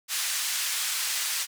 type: band-pass noise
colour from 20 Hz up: white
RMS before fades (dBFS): -29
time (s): 0.08-1.47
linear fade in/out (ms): 50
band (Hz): 1500 to 9700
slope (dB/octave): 12
effects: none